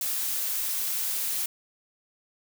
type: noise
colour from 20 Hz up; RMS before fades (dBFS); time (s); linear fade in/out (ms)
blue; -29; 0.01-1.46; 2
effects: none